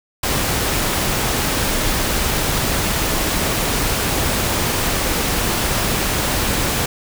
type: noise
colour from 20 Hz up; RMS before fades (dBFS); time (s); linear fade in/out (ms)
pink; -19; 0.23-6.86; 5
effects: none